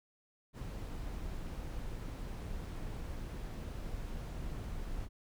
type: noise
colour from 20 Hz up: brown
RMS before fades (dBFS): -41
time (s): 0.53-5.09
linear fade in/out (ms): 50
effects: none